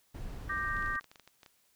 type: noise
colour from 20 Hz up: brown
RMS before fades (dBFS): -41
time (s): 0.14-0.97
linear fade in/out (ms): 10
type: chord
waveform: sine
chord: G minor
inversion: second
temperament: equal with one note detuned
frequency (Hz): 1184.2 / 1568 / 1864.7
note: D6 / G6 / Bb6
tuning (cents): +14 / 0 / 0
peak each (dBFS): -36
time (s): 0.49-1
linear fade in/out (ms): 10
type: clicks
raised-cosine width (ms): 0.2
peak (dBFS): -35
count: 12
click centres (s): 0.767 / 0.825 / 0.861 / 0.954 / 1.01 / 1.043 / 1.115 / 1.158 / 1.197 / 1.276 / 1.432 / 1.462
effects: white hiss -70 dBFS RMS until 1.75 s